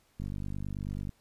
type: click train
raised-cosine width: 5 ms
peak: -25 dBFS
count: 45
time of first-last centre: 0.2-1.092 s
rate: 49.3 Hz
effects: pink hiss -68 dBFS RMS until 1.2 s + resampled to 32000 Hz